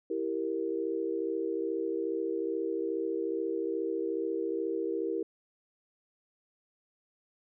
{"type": "chord", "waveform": "sine", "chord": "E diminished", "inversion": "none", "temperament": "equal", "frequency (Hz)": [329.6, 392, 466.2], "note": ["E4", "G4", "Bb4"], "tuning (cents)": [0, 0, 0], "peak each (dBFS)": -34, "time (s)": [0.1, 5.23], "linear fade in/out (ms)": 5, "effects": []}